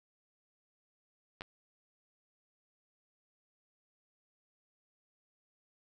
clicks, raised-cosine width 0.3 ms, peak -26 dBFS, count 2, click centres 1.409 / 1.419 s, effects none

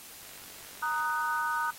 click train, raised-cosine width 0.2 ms, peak -33 dBFS, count 40, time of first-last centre 0.23-1.046 s, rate 47.8 Hz
sine chord, D# minor, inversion second, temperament just, 933.4 / 1244.5 / 1493.4 Hz, A#5 / D#6 / F#6, +2 / 0 / +16 cents, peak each -32 dBFS, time 0.82-1.71 s, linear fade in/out 10 ms
effects white hiss -48 dBFS RMS until 1.78 s + AAC 48 kbps

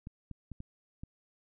clicks, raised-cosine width 5 ms, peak -30 dBFS, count 5, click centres 0.071 / 0.313 / 0.517 / 0.604 / 1.035 s, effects none

